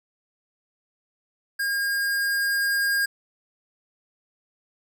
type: tone with level ramp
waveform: square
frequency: 1619 Hz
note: G#6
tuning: 45 cents flat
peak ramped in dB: -24 to -21 dBFS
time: 1.59-3.06 s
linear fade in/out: 10 ms
effects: none